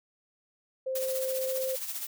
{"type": "tone", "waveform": "sine", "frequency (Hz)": 523.3, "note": "C5", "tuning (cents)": 0, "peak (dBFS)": -29, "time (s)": [0.86, 1.76], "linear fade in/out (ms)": 10}
{"type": "noise with tremolo", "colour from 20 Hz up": "blue", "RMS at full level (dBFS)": -34, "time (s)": [0.95, 2.07], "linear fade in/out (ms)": 5, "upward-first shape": "sine", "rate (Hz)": 15, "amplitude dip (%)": 55}
{"effects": []}